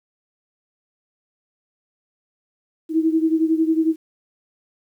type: beating tone pair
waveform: sine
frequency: 318.8 / 329.8 Hz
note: D#4 / E4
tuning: +42 / +1 cents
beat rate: 11 Hz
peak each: -17 / -21 dBFS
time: 2.89-3.96 s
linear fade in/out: 50 ms
effects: 9-bit